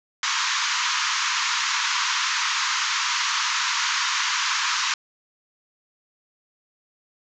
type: band-pass noise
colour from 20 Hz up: pink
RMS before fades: -24 dBFS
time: 0.23-4.94 s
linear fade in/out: 2 ms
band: 940 to 7000 Hz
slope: 96 dB/octave
effects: none